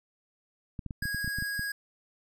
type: clicks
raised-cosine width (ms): 5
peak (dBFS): -24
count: 11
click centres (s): 0.792 / 0.863 / 0.908 / 1.025 / 1.055 / 1.146 / 1.245 / 1.277 / 1.386 / 1.424 / 1.594
type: tone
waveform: square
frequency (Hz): 1648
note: G#6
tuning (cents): -14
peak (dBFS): -32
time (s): 1.02-1.72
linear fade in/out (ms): 5
effects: none